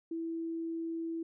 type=tone; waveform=sine; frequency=329.6 Hz; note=E4; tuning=in tune; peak=-34 dBFS; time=0.11-1.23 s; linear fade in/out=5 ms; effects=none